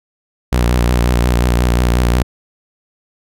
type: tone with vibrato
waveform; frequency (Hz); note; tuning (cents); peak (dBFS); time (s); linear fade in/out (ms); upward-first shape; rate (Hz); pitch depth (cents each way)
sawtooth; 60.3; B1; -41; -7; 0.52-2.23; 10; sine; 5.6; 57
effects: none